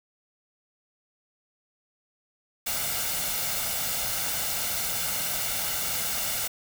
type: noise with comb filter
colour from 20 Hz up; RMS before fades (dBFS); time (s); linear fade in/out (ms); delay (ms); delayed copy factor
white; -29; 2.66-6.48; 10; 1.4; +0.55
effects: none